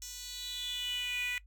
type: tone with high-pass filter sweep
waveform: 10% pulse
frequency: 492.5 Hz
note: B4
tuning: 5 cents flat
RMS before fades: -37 dBFS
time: 0.02-1.38 s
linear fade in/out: 0 ms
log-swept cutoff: 5300 to 2200 Hz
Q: 6.6
effects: noise-tail reverb RT60 0.1 s tail -20 dB re dry + added 50 Hz sine -54 dBFS peak until 1.46 s